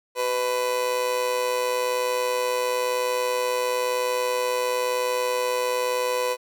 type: tone with amplitude modulation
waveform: 30% pulse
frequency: 499 Hz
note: B4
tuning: 18 cents sharp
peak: -17 dBFS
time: 0.15-6.37 s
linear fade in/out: 50 ms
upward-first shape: sine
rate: 121 Hz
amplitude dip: 60%
effects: none